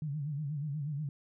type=tone with vibrato; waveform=sine; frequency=146.9 Hz; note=D3; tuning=1 cent sharp; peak=-33 dBFS; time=0.02-1.09 s; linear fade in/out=2 ms; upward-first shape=sine; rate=8.3 Hz; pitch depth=110 cents each way; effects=none